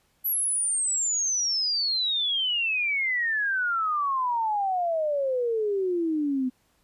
sine exponential sweep, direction down, 11940 to 250 Hz, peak -23 dBFS, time 0.24-6.5 s, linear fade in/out 20 ms, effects pink hiss -67 dBFS RMS until 6.83 s + resampled to 32000 Hz

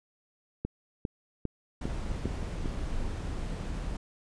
click train, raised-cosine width 3 ms, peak -18 dBFS, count 6, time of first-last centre 0.65-2.658 s, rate 2.49 Hz
brown noise, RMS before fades -34 dBFS, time 1.81-3.97 s, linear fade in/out 5 ms
effects resampled to 22050 Hz

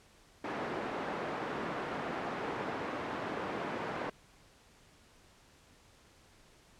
pink band-pass noise, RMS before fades -38 dBFS, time 0.44-4.1 s, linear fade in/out 5 ms, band 250 to 1600 Hz, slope 12 dB/octave, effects pink hiss -62 dBFS RMS until 6.79 s + low-pass 9000 Hz 12 dB/octave

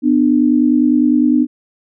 sine tone pair together, 249.9 / 299.8 Hz, B3 / D4, +21 / +36 cents, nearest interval minor third, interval 315 cents, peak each -12 dBFS, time 0.02-1.47 s, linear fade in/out 50 ms, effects none

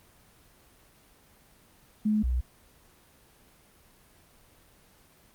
sine tone pair in turn, 213.3 / 61.97 Hz, G#3 / B1, +46 / +7 cents, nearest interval octave + major sixth, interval 2139 cents, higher first, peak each -22 / -24 dBFS, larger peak first, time 2.05-2.23 / 2.23-2.41 s, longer neither, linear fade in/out 10 ms, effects pink hiss -59 dBFS RMS until 5.34 s + Opus 24 kbps

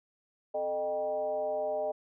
sine tone with frequency modulation, 612 Hz, D#5, 29 cents flat, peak -29 dBFS, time 0.54-1.92 s, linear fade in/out 10 ms, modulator 174 Hz, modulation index 0.82, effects none

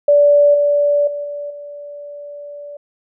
sine tone with level steps, 580 Hz, D5, 22 cents flat, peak -7 / -11 / -21 / -23 / -29 dBFS, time 0.08-2.77 s, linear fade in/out 5 ms, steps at 0.54 / 1.07 / 1.24 / 1.5 s, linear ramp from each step 5 ms, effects none

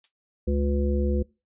violet noise with exponential decay, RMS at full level -35 dBFS, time 0.04-0.12 s, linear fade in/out 2 ms, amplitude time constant 16 ms
harmonic tone, 71.2 Hz, C#2, 47 cents sharp, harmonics 1 / 3 / 5 / 7, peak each -23 / -28 / -30 / -31 dBFS, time 0.47-1.23 s, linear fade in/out 10 ms
effects noise-tail reverb RT60 0.3 s tail -25 dB re dry + resampled to 8000 Hz

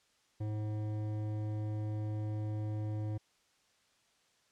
sine tone with hard clipping, 106.6 Hz, G#2, 46 cents sharp, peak -36 dBFS, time 0.4-3.18 s, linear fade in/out 10 ms, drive 12 dB, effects white hiss -71 dBFS RMS until 4.51 s + low-pass 7000 Hz 12 dB/octave

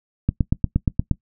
click train, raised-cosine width 5 ms, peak -5 dBFS, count 8, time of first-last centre 0.29-1.113 s, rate 8.51 Hz, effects noise-tail reverb RT60 0.1 s tail -20 dB re dry

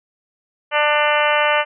harmonic tone with a mistuned harmonic, 297.3 Hz, D4, 21 cents sharp, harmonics 2 / 3 / 4 / 5 / 6 / 7 / 8 / 9 / 10, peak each -19 / -21 / -22 / -23 / -24 / -24 / -25 / -26 / -26 dBFS, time 0.71-1.65 s, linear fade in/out 50 ms, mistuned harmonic 9, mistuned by +24 cents, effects none

